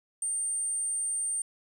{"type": "tone", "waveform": "sine", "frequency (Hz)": 8810, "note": "C#9", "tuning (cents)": -12, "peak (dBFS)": -27, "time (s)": [0.22, 1.42], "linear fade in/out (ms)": 2, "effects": ["tanh soft clip ceiling -24 dBFS", "9-bit"]}